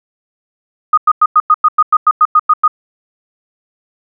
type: tone bursts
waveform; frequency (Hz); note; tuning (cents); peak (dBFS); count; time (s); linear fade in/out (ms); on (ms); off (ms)
sine; 1240; D#6; -6; -4; 13; 0.93-2.679; 5; 45; 97
effects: none